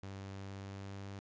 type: tone with pitch glide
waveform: sawtooth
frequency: 97.5 to 98.63 Hz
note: G2 to G2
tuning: -9 to +11 cents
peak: -40 dBFS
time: 0.03-1.19 s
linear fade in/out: 0 ms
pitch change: +20 cents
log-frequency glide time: 0.31-1.03 s
effects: resampled to 16000 Hz + 13-bit